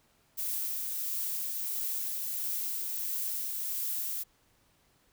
violet noise with tremolo, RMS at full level -33 dBFS, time 0.37-4.24 s, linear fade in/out 20 ms, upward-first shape triangle, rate 1.5 Hz, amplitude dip 25%, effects pink hiss -68 dBFS RMS until 5.12 s

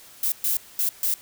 violet noise bursts at uneven times, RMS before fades -23 dBFS, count 4, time 0.23-0.32 / 0.44-0.57 / 0.79-0.89 / 1.03-1.14 s, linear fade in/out 2 ms, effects white hiss -48 dBFS RMS until 1.21 s

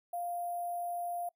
sine tone with sample-and-hold, 698.5 Hz, F5, in tune, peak -34 dBFS, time 0.13-1.29 s, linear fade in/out 5 ms, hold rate 11025 Hz, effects noise-tail reverb RT60 0.1 s tail -22 dB re dry

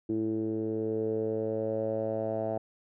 10% pulse tone with low-pass filter sweep, 110 Hz, A2, in tune, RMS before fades -31 dBFS, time 0.09-2.58 s, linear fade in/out 5 ms, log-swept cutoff 330 to 690 Hz, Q 4.9, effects none

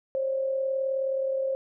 sine tone pair together, 532.9 / 572 Hz, C5 / D5, +32 / -46 cents, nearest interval minor second, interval 122 cents, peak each -25 / -36 dBFS, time 0.15-1.55 s, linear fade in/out 0 ms, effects none

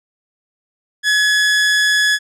sawtooth tone with amplitude modulation, 1695 Hz, G#6, 35 cents sharp, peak -7 dBFS, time 1.03-2.19 s, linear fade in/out 50 ms, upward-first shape sine, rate 176 Hz, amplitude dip 25%, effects low-pass 8000 Hz 12 dB/octave

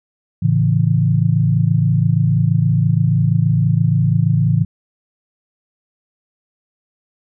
sine chord, A major, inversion none, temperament equal, 110 / 138.59 / 164.81 Hz, A2 / C#3 / E3, 0 / 0 / 0 cents, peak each -16 dBFS, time 0.42-4.65 s, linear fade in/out 10 ms, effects none

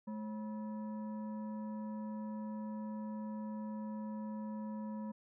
sine tone with frequency modulation, 214.3 Hz, A3, 45 cents flat, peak -39 dBFS, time 0.07-5.12 s, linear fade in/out 10 ms, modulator 755 Hz, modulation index 0.5, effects none

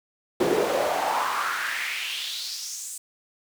brown noise with high-pass filter sweep, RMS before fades -27 dBFS, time 0.4-2.98 s, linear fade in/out 5 ms, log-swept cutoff 350 to 8300 Hz, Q 3.7, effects none

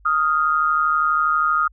sine tone pair together, 1244.5 / 1396.9 Hz, D#6 / F6, 0 / 0 cents, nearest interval major second, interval 200 cents, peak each -17 / -21 dBFS, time 0.05-1.68 s, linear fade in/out 10 ms, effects added 50 Hz sine -48 dBFS peak until 1.72 s

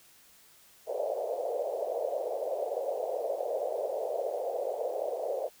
white band-pass noise, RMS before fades -33 dBFS, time 0.86-5.5 s, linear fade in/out 50 ms, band 470 to 650 Hz, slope 48 dB/octave, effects white hiss -59 dBFS RMS until 5.6 s

